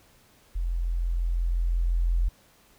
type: tone with level ramp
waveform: sine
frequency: 42.87 Hz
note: F1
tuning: 31 cents flat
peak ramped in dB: -25 to -20 dBFS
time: 0.55-2.29 s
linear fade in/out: 10 ms
effects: pink hiss -59 dBFS RMS until 2.78 s